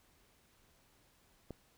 click, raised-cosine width 2 ms, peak -30 dBFS, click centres 1.507 s, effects pink hiss -69 dBFS RMS until 1.77 s

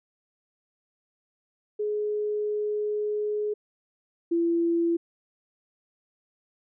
sine tone pair in turn, 420.2 / 337.7 Hz, G#4 / E4, +20 / +42 cents, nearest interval major third, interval 378 cents, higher first, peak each -25 / -21 dBFS, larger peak second, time 1.79-3.54 / 4.31-4.97 s, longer first, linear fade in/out 10 ms, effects none

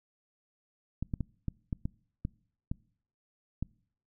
clicks, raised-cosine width 5 ms, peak -20 dBFS, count 9, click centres 1.026 / 1.138 / 1.207 / 1.483 / 1.728 / 1.855 / 2.251 / 2.715 / 3.626 s, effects noise-tail reverb RT60 0.6 s tail -25 dB re dry

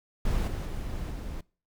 brown noise with level steps, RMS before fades -27 / -32 / -34 / -36 dBFS, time 0.25-1.41 s, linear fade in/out 5 ms, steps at 0.47 / 0.65 / 1.1 s, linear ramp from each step 10 ms, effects noise-tail reverb RT60 0.4 s tail -24 dB re dry

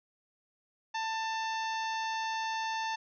harmonic tone, 890 Hz, A5, 20 cents sharp, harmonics 1 / 2 / 3 / 4 / 5 / 6 / 7, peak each -33 / -39 / -43 / -45 / -47 / -49 / -50 dBFS, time 0.94-2.96 s, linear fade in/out 10 ms, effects none

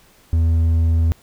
sine tone with hard clipping, 82.1 Hz, E2, 6 cents flat, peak -14 dBFS, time 0.33-1.12 s, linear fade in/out 0 ms, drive 3 dB, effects pink hiss -52 dBFS RMS until 1.22 s

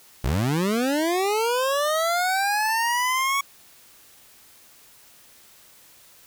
25% pulse linear sweep, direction up, 53.2 to 1122 Hz, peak -17 dBFS, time 0.24-3.41 s, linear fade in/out 5 ms, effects white hiss -52 dBFS RMS until 6.26 s

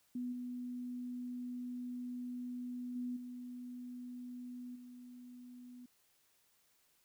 sine tone with level steps, 246.9 Hz, B3, in tune, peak -37 / -40 / -37 / -44 / -50 dBFS, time 0.15-5.86 s, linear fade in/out 5 ms, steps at 0.32 / 2.95 / 3.16 / 4.75 s, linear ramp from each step 10 ms, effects white hiss -73 dBFS RMS until 7.04 s

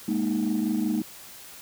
sine chord, Ab suspended second, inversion none, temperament equal, 207.7 / 233.1 / 311.1 Hz, Ab3 / Bb3 / Eb4, 0 / 0 / 0 cents, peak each -26 dBFS, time 0.08-1.02 s, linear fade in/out 5 ms, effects tanh soft clip ceiling -18 dBFS + white hiss -45 dBFS RMS until 1.61 s

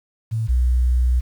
sine tone pair in turn, 111.8 / 61.85 Hz, A2 / B1, +28 / +3 cents, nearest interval minor seventh, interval 1025 cents, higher first, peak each -19 / -14 dBFS, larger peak second, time 0.31-0.48 / 0.48-1.21 s, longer second, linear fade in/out 20 ms, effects 8-bit

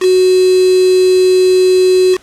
sine tone with quantisation, 370 Hz, F#4, in tune, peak -6 dBFS, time 0-2.18 s, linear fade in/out 50 ms, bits 3, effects pink hiss -44 dBFS RMS until 2.22 s + low-pass 9000 Hz 12 dB/octave

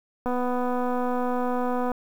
click train, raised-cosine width 1 ms, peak -15 dBFS, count 412, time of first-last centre 0.26-1.917 s, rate 248 Hz, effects 8-bit

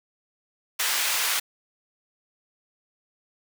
pink high-pass noise, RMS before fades -25 dBFS, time 0.79-1.4 s, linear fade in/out 10 ms, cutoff 1400 Hz, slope 12 dB/octave, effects none

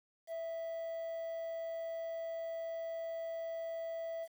triangle tone with quantisation, 659.3 Hz, E5, in tune, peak -36 dBFS, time 0.27-4.28 s, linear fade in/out 50 ms, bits 10, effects none

